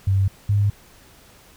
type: tone pair in turn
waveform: sine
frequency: 97 / 101.92 Hz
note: G2 / G#2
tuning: -18 / -32 cents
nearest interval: minor second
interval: 86 cents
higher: second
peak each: -15 dBFS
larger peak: neither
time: 0.07-0.28 / 0.49-0.7 s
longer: neither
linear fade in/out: 5 ms
effects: pink hiss -50 dBFS RMS until 1.56 s